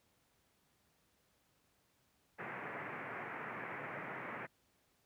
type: band-pass noise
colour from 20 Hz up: white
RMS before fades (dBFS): -45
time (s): 2.38-4.47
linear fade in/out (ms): 20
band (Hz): 110 to 2200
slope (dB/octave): 48
effects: pink hiss -75 dBFS RMS until 5.05 s + high-pass 60 Hz 12 dB/octave